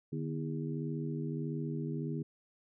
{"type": "harmonic tone with a mistuned harmonic", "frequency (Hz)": 81.6, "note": "E2", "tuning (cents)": -17, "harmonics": [2, 3, 4, 5], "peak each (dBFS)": [-36, -40, -42, -44], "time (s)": [0.12, 2.23], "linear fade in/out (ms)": 10, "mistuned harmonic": 2, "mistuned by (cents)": -140, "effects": []}